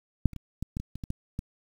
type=clicks; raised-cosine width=5 ms; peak=-8 / -30 / -27 / -19 / -19 / -22 / -25 / -23 / -18 / -19 dBFS; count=10; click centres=0.257 / 0.333 / 0.363 / 0.626 / 0.769 / 0.8 / 0.956 / 1.038 / 1.104 / 1.391 s; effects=8-bit